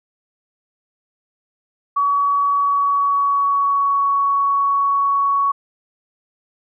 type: tone with pitch glide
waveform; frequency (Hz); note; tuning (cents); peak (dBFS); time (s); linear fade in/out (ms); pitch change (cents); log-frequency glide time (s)
sine; 1132 to 1117.7; C#6 to C#6; +36 to +14; -14; 1.96-5.52; 10; -22; 2.56-4.07
effects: none